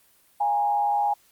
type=tone with frequency modulation; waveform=sine; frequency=821 Hz; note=G#5; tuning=20 cents flat; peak=-20 dBFS; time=0.4-1.14 s; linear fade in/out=10 ms; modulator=117 Hz; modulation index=0.49; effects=white hiss -60 dBFS RMS until 1.31 s + Opus 32 kbps